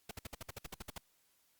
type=noise bursts; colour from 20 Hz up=pink; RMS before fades=-44 dBFS; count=12; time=0.09-0.981 s; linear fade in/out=5 ms; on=22 ms; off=57 ms; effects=white hiss -73 dBFS RMS until 1.59 s + Opus 48 kbps